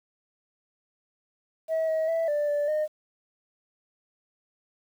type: tone with pitch steps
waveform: sine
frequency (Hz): 644 / 637 / 658 / 589 / 584 / 612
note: E5 / D#5 / E5 / D5 / D5 / D#5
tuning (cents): -41 / +41 / -3 / +5 / -10 / -29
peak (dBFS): -21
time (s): 1.68-2.88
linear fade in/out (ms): 50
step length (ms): 200
effects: tanh soft clip ceiling -22 dBFS + 9-bit